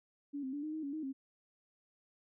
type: tone with pitch steps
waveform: sine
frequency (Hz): 285.3 / 262.5 / 289.5 / 307.7 / 314.2 / 280.6 / 312.6 / 268.7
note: C#4 / C4 / D4 / D#4 / D#4 / C#4 / D#4 / C4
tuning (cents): +50 / +6 / -25 / -19 / +17 / +21 / +8 / +46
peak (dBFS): -37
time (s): 0.33-1.13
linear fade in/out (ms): 20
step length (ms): 100
effects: none